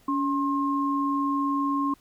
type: tone pair together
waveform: sine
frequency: 282.4 / 1066.9 Hz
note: C#4 / C6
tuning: +32 / +33 cents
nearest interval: octave + major seventh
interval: 2301 cents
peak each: -25 / -26 dBFS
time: 0.08-1.94 s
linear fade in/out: 5 ms
effects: pink hiss -60 dBFS RMS until 2 s